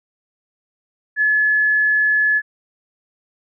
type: tone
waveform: sine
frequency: 1712 Hz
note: A6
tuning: 48 cents flat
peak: -13 dBFS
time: 1.16-2.42 s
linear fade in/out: 50 ms
effects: none